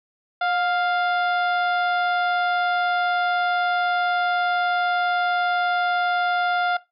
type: harmonic tone with a mistuned harmonic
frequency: 699 Hz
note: F5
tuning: 1 cent sharp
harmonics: 1 / 2 / 3 / 4 / 5 / 6 / 7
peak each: -22 / -24 / -36 / -40 / -35 / -44 / -46 dBFS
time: 0.41-6.77 s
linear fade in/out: 5 ms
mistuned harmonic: 1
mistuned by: +37 cents
effects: noise-tail reverb RT60 0.2 s tail -18 dB re dry